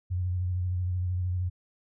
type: tone with vibrato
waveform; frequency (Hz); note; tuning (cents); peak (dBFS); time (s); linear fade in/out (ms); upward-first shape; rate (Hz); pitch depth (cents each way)
sine; 90.4; F#2; -40; -26; 0.1-1.5; 20; triangle; 13; 45
effects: none